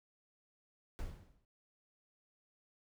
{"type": "noise with exponential decay", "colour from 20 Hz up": "brown", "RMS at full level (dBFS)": -38, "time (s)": [0.99, 1.45], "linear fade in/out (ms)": 0, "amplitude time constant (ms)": 100, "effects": []}